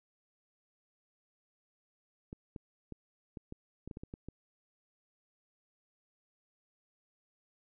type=clicks; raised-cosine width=3 ms; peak=-30 dBFS; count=11; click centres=2.329 / 2.562 / 2.923 / 3.372 / 3.524 / 3.876 / 3.912 / 3.971 / 4.035 / 4.139 / 4.286 s; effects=none